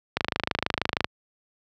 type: click train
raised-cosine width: 0.3 ms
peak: -6 dBFS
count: 24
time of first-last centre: 0.17-1.045 s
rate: 26.3 Hz
effects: high-pass 60 Hz 12 dB/octave